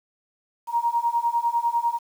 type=beating tone pair; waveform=sine; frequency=934 / 944 Hz; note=A#5 / A#5; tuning=+3 / +22 cents; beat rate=10 Hz; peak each=-24 / -23 dBFS; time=0.67-1.99 s; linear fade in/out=50 ms; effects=8-bit